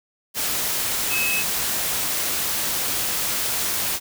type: tone in noise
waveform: sine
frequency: 2581 Hz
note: E7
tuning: 37 cents flat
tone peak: -22 dBFS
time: 1.09-1.44 s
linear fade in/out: 50 ms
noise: white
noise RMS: -24 dBFS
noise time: 0.34-4 s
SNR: -1 dB
effects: none

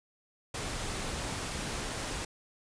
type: noise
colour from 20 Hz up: pink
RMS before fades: -36 dBFS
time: 0.54-2.25 s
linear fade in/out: 5 ms
effects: resampled to 22050 Hz

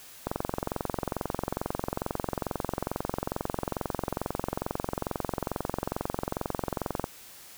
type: click train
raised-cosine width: 1 ms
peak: -14 dBFS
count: 152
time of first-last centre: 0.27-7.041 s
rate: 22.3 Hz
effects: white hiss -49 dBFS RMS until 7.57 s

